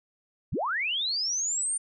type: linear sweep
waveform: sine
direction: up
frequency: 41.2 to 9080 Hz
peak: -26 dBFS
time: 0.52-1.78 s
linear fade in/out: 10 ms
effects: none